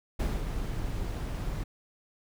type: noise with ADSR envelope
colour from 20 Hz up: brown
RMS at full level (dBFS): -27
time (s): 0.19-1.64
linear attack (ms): 11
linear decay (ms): 210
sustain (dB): -6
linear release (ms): 11
effects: none